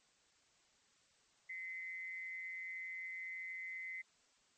sine tone with amplitude modulation, 2053 Hz, C7, 33 cents flat, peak -40 dBFS, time 1.49-4.02 s, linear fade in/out 10 ms, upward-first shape sine, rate 178 Hz, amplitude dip 60%, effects white hiss -72 dBFS RMS until 4.57 s + MP3 32 kbps

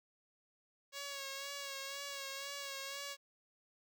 5% pulse tone with vibrato, 554.4 Hz, C#5, in tune, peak -31 dBFS, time 0.92-3.17 s, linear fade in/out 50 ms, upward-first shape sine, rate 2 Hz, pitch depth 35 cents each way, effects none

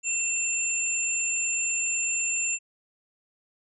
sine tone pair together, 2706 / 7224 Hz, E7 / A8, +45 / +45 cents, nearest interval octave + perfect fourth, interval 1700 cents, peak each -29 / -26 dBFS, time 0.03-2.59 s, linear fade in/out 50 ms, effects none

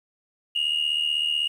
sine tone pair together, 2824 / 2900 Hz, F7 / F#7, +19 / -35 cents, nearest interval unison, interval 46 cents, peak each -23 / -23 dBFS, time 0.55-1.48 s, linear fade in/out 10 ms, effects tanh soft clip ceiling -18 dBFS + 9-bit

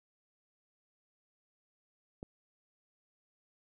click, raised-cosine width 2 ms, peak -29 dBFS, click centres 2.229 s, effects none

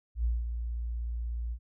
sine tone with ADSR envelope, 58.27 Hz, A#1, in tune, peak -24 dBFS, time 0.15-1.59 s, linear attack 96 ms, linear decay 190 ms, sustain -7 dB, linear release 68 ms, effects none

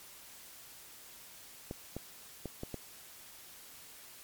clicks, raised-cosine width 2 ms, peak -25 dBFS, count 5, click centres 1.711 / 1.966 / 2.457 / 2.634 / 2.743 s, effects white hiss -53 dBFS RMS until 4.23 s + MP3 96 kbps

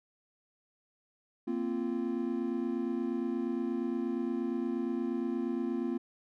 triangle chord, Bb suspended second, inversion none, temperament equal with one note detuned, 233.1 / 261.6 / 344.6 Hz, Bb3 / C4 / F4, 0 / 0 / -23 cents, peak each -33 dBFS, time 1.47-5.98 s, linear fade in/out 10 ms, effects none

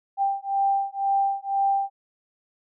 sine beating tone pair, 788 / 790 Hz, G5 / G5, +9 / +13 cents, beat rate 2 Hz, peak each -24 dBFS, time 0.17-1.9 s, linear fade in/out 50 ms, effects none

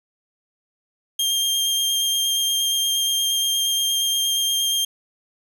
sawtooth tone with vibrato, 3200 Hz, G7, 35 cents sharp, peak -16 dBFS, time 1.19-4.85 s, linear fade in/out 5 ms, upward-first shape square, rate 8.5 Hz, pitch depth 9 cents each way, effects none

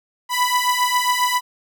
sawtooth beating tone pair, 987.8 / 995.2 Hz, B5 / B5, 0 / +13 cents, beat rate 7.4 Hz, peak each -16 dBFS, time 0.29-1.41 s, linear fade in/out 50 ms, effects none

